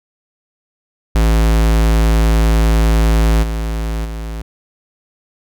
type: tone with level steps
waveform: square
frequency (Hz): 55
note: A1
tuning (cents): 0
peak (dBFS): -10 / -18 / -23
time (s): 1.15-4.42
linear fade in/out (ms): 5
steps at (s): 3.42 / 4.04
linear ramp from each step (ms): 20
effects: none